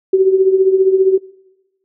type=tone with tremolo; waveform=sine; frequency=380.8 Hz; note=F#4; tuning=50 cents sharp; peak=-5 dBFS; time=0.13-1.18 s; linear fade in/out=5 ms; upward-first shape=triangle; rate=15 Hz; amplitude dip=70%; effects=noise-tail reverb RT60 1.0 s tail -22 dB re dry